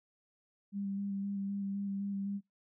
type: tone with vibrato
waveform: sine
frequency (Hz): 198.6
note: G3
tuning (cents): +23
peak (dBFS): -34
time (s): 0.72-2.41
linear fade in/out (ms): 50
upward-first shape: square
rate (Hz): 3.9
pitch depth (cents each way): 14
effects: noise-tail reverb RT60 0.2 s tail -25 dB re dry